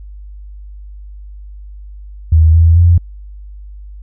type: tone with pitch steps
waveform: sine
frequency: 79.8 / 82.6 / 86.1 Hz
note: D#2 / E2 / F2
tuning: +44 / +4 / -24 cents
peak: -4 dBFS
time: 2.32-2.98 s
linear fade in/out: 5 ms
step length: 220 ms
effects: added 50 Hz sine -29 dBFS peak until 4.02 s